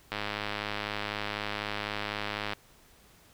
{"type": "click train", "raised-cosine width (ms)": 0.3, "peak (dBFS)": -16, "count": 252, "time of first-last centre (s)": [0.12, 2.533], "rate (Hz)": 104, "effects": ["pink hiss -59 dBFS RMS until 3.33 s"]}